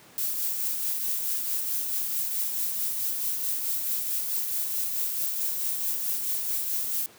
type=noise with tremolo; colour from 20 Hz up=violet; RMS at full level=-27 dBFS; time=0.18-7.06 s; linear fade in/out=0 ms; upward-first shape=triangle; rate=4.6 Hz; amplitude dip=40%; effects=pink hiss -52 dBFS RMS until 7.18 s + high-pass 150 Hz 12 dB/octave